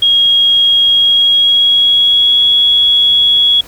sine tone with pitch glide, 3279 to 3348 Hz, G#7 to G#7, -23 to +13 cents, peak -6 dBFS, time 0.02-3.61 s, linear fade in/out 5 ms, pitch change +36 cents, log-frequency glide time 0.9-2.47 s, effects pink hiss -37 dBFS RMS until 3.67 s

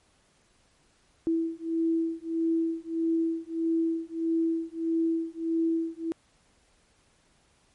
sine beating tone pair, 327.7 / 329.3 Hz, E4 / E4, -10 / -2 cents, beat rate 1.6 Hz, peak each -28 dBFS, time 1.27-6.12 s, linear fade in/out 0 ms, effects pink hiss -65 dBFS RMS until 7.74 s + MP3 48 kbps

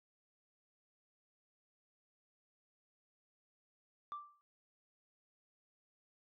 sine tone with exponential decay, 1174.7 Hz, D6, in tune, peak -37 dBFS, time 4.12-4.41 s, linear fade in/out 0 ms, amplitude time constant 63 ms, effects noise-tail reverb RT60 0.2 s tail -20 dB re dry + tanh soft clip ceiling -38 dBFS

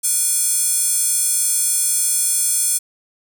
square tone with high-pass filter, 481.7 Hz, B4, 43 cents flat, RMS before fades -18 dBFS, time 0.03-2.79 s, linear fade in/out 20 ms, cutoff 8600 Hz, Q 2.7, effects none

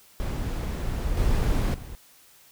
brown noise with level steps, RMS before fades -28 / -23 / -38 dBFS, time 0.2-1.95 s, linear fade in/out 0 ms, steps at 1.17 / 1.74 s, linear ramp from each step 2 ms, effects white hiss -55 dBFS RMS until 2.51 s

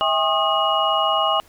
sine tone cluster, 645 / 805 / 1078 / 1234 / 2899 Hz, E5 / G5 / C#6 / D#6 / F#7, -38 / +46 / -49 / -15 / -36 cents, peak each -23 dBFS, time 0.01-1.4 s, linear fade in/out 0 ms, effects pink hiss -52 dBFS RMS until 1.48 s

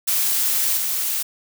blue noise with level steps, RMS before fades -20 / -23 dBFS, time 0.07-1.23 s, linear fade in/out 10 ms, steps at 0.77 s, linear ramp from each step 5 ms, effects none

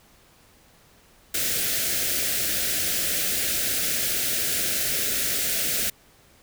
white band-stop noise, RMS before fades -25 dBFS, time 1.34-5.9 s, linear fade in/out 5 ms, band 690 to 1400 Hz, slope 48 dB/octave, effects pink hiss -56 dBFS RMS until 6.42 s

